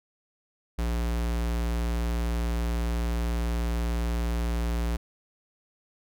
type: tone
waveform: square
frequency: 58.27 Hz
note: A#1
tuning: in tune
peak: -26 dBFS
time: 0.78-4.97 s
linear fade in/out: 10 ms
effects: none